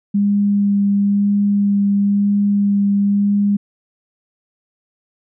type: tone with vibrato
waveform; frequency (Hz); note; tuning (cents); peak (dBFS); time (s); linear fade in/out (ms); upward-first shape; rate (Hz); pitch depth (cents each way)
sine; 201.9; G#3; -49; -12; 0.14-3.57; 10; sine; 1; 10
effects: none